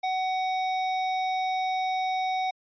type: tone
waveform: square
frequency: 750 Hz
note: F#5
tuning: 23 cents sharp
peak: -26 dBFS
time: 0.03-2.51 s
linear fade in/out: 10 ms
effects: resampled to 11025 Hz